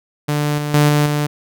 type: tone with level steps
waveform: sawtooth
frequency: 147.8 Hz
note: D3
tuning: 11 cents sharp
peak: -12 / -16 / -6 / -8 / -12 dBFS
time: 0.28-1.27 s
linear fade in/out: 10 ms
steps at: 0.58 / 0.74 / 0.89 / 1.06 s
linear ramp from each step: 2 ms
effects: none